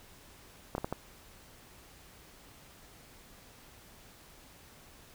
clicks, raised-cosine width 1 ms, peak -19 dBFS, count 4, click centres 0.751 / 0.781 / 0.845 / 0.926 s, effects pink hiss -56 dBFS RMS until 5.14 s

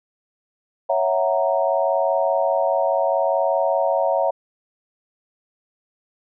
sine chord, F# dominant seventh, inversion second, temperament equal, 554.4 / 659.3 / 740 / 932.3 Hz, C#5 / E5 / F#5 / A#5, 0 / 0 / 0 / 0 cents, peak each -21 / -21 / -24 / -25 dBFS, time 0.89-4.31 s, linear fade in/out 10 ms, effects none

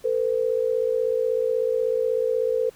sine tone pair together, 450 / 506.3 Hz, A4 / B4, +39 / +43 cents, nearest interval major second, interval 204 cents, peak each -23 dBFS, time 0.04-2.7 s, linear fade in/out 10 ms, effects pink hiss -53 dBFS RMS until 2.75 s

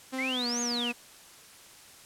sawtooth tone with pitch glide, 261.6 to 239.9 Hz, C4 to A#3, 0 to +50 cents, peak -28 dBFS, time 0.12-0.93 s, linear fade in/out 20 ms, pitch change -150 cents, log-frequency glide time 0.28-0.47 s
sine exponential two-way sweep, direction up then down, 1975.5 to 6780 to 2461 Hz, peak -30 dBFS, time 0.18-0.92 s, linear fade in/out 10 ms, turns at 0.61 s
effects white hiss -52 dBFS RMS until 2.05 s + low-pass 11000 Hz 12 dB/octave

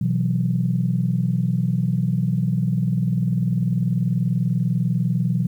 sine chord, B suspended fourth, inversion none, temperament equal with one note detuned, 124.76 / 164.81 / 185 Hz, B2 / E3 / F#3, +18 / 0 / 0 cents, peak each -21 / -22 / -23 dBFS, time 0.01-5.47 s, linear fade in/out 5 ms, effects tanh soft clip ceiling -8 dBFS + 9-bit

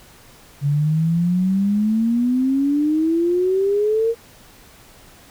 sine exponential sweep, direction up, 140 to 466.2 Hz, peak -15 dBFS, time 0.61-4.15 s, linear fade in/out 50 ms, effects pink hiss -47 dBFS RMS until 5.3 s

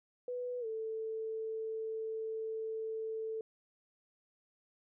sine tone with pitch glide, 493.9 to 442.6 Hz, B4 to A4, 0 to +10 cents, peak -36 dBFS, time 0.28-3.41 s, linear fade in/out 2 ms, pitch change -190 cents, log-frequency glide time 0.6-0.66 s, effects none

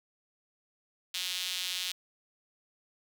sawtooth tone with high-pass filter, 182.4 Hz, F#3, 24 cents flat, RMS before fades -35 dBFS, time 1.14-1.92 s, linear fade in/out 5 ms, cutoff 3400 Hz, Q 2.4, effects none

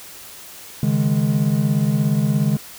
triangle chord, C# suspended second, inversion none, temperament equal, 138.59 / 155.56 / 207.7 Hz, C#3 / D#3 / G#3, 0 / 0 / 0 cents, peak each -18 dBFS, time 0.83-2.57 s, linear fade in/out 2 ms, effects white hiss -39 dBFS RMS until 2.78 s

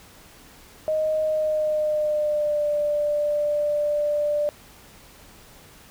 sine tone with pitch glide, 622.3 to 591.1 Hz, D#5 to D5, 0 to +11 cents, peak -20 dBFS, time 0.88-4.49 s, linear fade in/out 0 ms, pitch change -89 cents, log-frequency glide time 1.24-2.68 s, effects pink hiss -49 dBFS RMS until 5.9 s

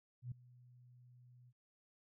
sine tone with ADSR envelope, 123.47 Hz, B2, in tune, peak -39 dBFS, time 0.22-1.53 s, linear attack 96 ms, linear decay 5 ms, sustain -21 dB, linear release 45 ms, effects none

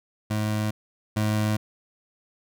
25% pulse tone pair in turn, 106.9 / 106.9 Hz, A2 / A2, -49 / -49 cents, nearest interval unison, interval 0 cents, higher neither, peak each -20 / -18 dBFS, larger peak second, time 0.3-0.71 / 1.16-1.57 s, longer neither, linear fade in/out 10 ms, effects none

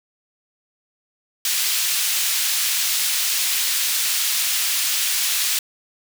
pink high-pass noise, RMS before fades -21 dBFS, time 1.45-5.59 s, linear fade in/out 2 ms, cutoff 3000 Hz, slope 12 dB/octave, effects none

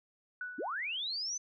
sine tone with exponential decay, 1480 Hz, F#6, in tune, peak -35 dBFS, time 0.41-1.01 s, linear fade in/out 2 ms, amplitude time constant 130 ms
sine linear sweep, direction up, 215.3 to 6200 Hz, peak -34 dBFS, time 0.58-1.38 s, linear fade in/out 10 ms
effects none

